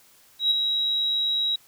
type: tone with ADSR envelope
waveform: sine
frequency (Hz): 3852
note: B7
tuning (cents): -44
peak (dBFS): -15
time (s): 0.39-1.56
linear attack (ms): 120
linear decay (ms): 10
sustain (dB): -6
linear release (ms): 7
effects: tanh soft clip ceiling -12 dBFS + white hiss -56 dBFS RMS until 1.67 s